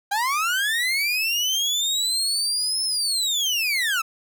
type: linear two-way sweep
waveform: 30% pulse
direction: up then down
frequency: 780 to 5274 to 1268 Hz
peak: -18 dBFS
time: 0.11-4.02 s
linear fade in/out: 10 ms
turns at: 2.84 s
effects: none